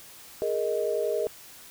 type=chord; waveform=sine; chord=Ab suspended second; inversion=none; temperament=equal; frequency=415.3 / 466.2 / 622.3 Hz; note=Ab4 / Bb4 / Eb5; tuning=0 / 0 / 0 cents; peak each=-29 dBFS; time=0.42-1.27 s; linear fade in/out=0 ms; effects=white hiss -48 dBFS RMS until 1.7 s